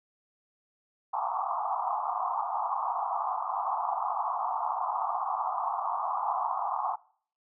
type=band-pass noise; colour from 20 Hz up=pink; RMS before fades=-31 dBFS; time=1.13-6.96 s; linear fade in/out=10 ms; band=710 to 1200 Hz; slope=96 dB/octave; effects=noise-tail reverb RT60 0.5 s tail -21 dB re dry